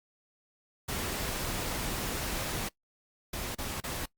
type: noise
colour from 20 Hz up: pink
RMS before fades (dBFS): -34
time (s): 0.88-2.69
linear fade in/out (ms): 10
type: noise bursts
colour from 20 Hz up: pink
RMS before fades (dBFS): -36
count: 3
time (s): 3.33-4.058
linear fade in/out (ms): 5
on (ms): 220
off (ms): 34
effects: noise-tail reverb RT60 0.1 s tail -22 dB re dry + Opus 48 kbps